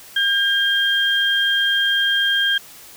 sine tone pair together, 1606 / 3204 Hz, G6 / G7, +41 / +37 cents, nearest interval octave, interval 1196 cents, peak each -18 dBFS, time 0.16-2.58 s, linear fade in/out 5 ms, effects white hiss -42 dBFS RMS until 2.96 s

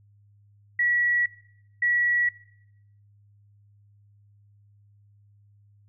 sine tone pair in turn, 1932 / 1932 Hz, B6 / B6, -39 / -39 cents, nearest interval unison, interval 0 cents, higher neither, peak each -20 dBFS, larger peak neither, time 0.79-1.26 / 1.82-2.29 s, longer neither, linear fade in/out 5 ms, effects noise-tail reverb RT60 0.8 s tail -18 dB re dry + added 102 Hz sine -55 dBFS peak until 5.88 s

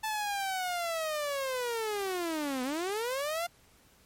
sawtooth linear two-way sweep, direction down then up, 880 to 246.9 to 705 Hz, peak -27 dBFS, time 0.03-3.47 s, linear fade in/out 10 ms, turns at 2.63 s, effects pink hiss -62 dBFS RMS until 4.05 s + MP3 64 kbps

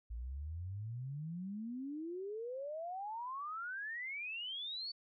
sine exponential sweep, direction up, 54.7 to 4557 Hz, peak -40 dBFS, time 0.1-4.92 s, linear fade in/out 10 ms, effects none

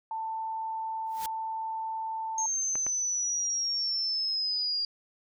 sine tone, 889 Hz, A5, 18 cents sharp, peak -31 dBFS, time 0.11-2.46 s, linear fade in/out 2 ms
white noise with exponential growth, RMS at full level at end -35 dBFS, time 1.06-1.26 s, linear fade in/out 2 ms, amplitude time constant 43 ms
sine linear sweep, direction down, 6440 to 4784 Hz, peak -27 dBFS, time 2.38-4.85 s, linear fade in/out 2 ms
clicks, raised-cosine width 0.5 ms, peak -23 dBFS, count 2, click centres 2.755 / 2.866 s
effects none

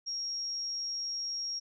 sine tone, 5588 Hz, F8, in tune, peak -33 dBFS, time 0.06-1.6 s, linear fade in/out 20 ms, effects none

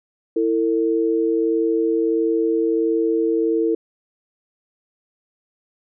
sine tone pair together, 330 / 451.5 Hz, E4 / A4, +2 / +45 cents, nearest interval perfect fourth, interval 543 cents, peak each -19 dBFS, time 0.36-3.75 s, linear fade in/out 5 ms, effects none

